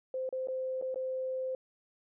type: tone with dropouts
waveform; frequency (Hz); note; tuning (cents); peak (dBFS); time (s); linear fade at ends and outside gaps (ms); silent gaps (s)
sine; 519; C5; -14; -32; 0.14-1.55; 2; 0.291-0.326 / 0.473-0.484 / 0.814-0.823 / 0.944-0.958
effects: none